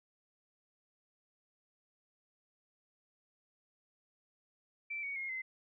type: tone with pitch steps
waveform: sine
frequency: 2333 / 2238 / 2147 / 2059 Hz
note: D7 / C#7 / C7 / C7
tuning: -12 / +16 / +44 / -28 cents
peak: -37 dBFS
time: 4.9-5.42 s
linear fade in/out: 10 ms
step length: 130 ms
effects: none